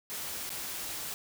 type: noise with dropouts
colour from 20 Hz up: white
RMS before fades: -38 dBFS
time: 0.1-1.14 s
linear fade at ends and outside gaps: 0 ms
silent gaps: 0.493-0.503 s
effects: none